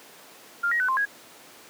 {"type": "tone with pitch steps", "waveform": "sine", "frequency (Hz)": [1399, 1892, 1505, 1051, 1651], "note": ["F6", "A#6", "F#6", "C6", "G#6"], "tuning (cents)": [3, 25, 29, 7, -11], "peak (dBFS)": -21, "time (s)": [0.63, 1.055], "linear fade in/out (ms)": 10, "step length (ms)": 85, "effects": ["pink hiss -48 dBFS RMS until 1.69 s", "high-pass 300 Hz 12 dB/octave"]}